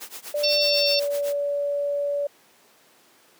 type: noise with tremolo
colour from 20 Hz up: white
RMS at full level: -35 dBFS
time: 0-1.34 s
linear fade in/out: 20 ms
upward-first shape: triangle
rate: 8 Hz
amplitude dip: 100%
type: tone with pitch glide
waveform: sine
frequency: 587.3 to 573.2 Hz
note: D5 to D5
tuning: 0 to -42 cents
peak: -22 dBFS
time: 0.34-2.27 s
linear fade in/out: 5 ms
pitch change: -42 cents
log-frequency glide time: 0.58-0.91 s
type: harmonic tone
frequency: 901 Hz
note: A5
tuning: 41 cents sharp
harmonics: 3 / 4 / 5 / 6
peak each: -28 / -30 / -24 / -23 dBFS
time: 0.43-1 s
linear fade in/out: 10 ms
effects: pink hiss -56 dBFS RMS until 3.39 s + high-pass 300 Hz 12 dB/octave